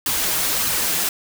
white noise with flanger, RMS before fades -21 dBFS, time 0.06-1.09 s, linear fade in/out 2 ms, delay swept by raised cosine 0.64 to 6.44 ms, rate 1.7 Hz, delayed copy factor +0.5, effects none

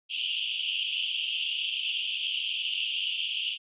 white band-pass noise, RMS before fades -31 dBFS, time 0.09-3.58 s, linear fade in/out 50 ms, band 2700 to 3300 Hz, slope 96 dB/octave, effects resampled to 8000 Hz

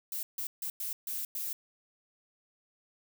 violet noise bursts at uneven times, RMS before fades -36 dBFS, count 6, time 0.12-0.23 / 0.38-0.47 / 0.62-0.7 / 0.8-0.93 / 1.07-1.25 / 1.35-1.53 s, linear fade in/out 2 ms, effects none

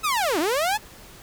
sawtooth linear two-way sweep, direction down then up, 1318.5 to 284.5 to 885 Hz, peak -17 dBFS, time 0.03-0.78 s, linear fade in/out 20 ms, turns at 0.39 s, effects pink hiss -46 dBFS RMS until 1.22 s

